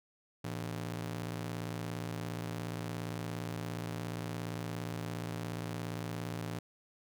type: ring-modulated tone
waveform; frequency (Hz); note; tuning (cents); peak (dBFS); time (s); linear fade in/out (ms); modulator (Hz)
sawtooth; 137.9; C#3; -9; -30; 0.44-6.59; 5; 28.6
effects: none